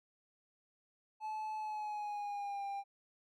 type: tone with pitch glide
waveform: triangle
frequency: 864 to 796.9 Hz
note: A5 to G5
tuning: -32 to +28 cents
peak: -36 dBFS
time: 1.2-2.84 s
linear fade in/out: 50 ms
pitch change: -140 cents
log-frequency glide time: 1.57-2.64 s
effects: none